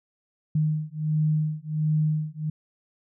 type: beating tone pair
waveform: sine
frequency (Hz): 153.4 / 154.8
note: D#3 / D#3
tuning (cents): -24 / -9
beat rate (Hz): 1.4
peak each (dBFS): -25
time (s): 0.55-2.5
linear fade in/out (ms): 5
effects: none